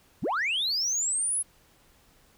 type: linear sweep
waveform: sine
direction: up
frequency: 77.78 to 10730 Hz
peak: -23 dBFS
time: 0.22-1.43 s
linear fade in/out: 20 ms
effects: tanh soft clip ceiling -23 dBFS + pink hiss -61 dBFS RMS until 2.37 s